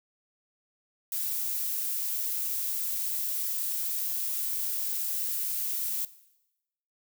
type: noise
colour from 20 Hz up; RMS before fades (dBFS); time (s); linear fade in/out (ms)
violet; -31; 1.12-6.05; 2
effects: noise-tail reverb RT60 0.9 s tail -17 dB re dry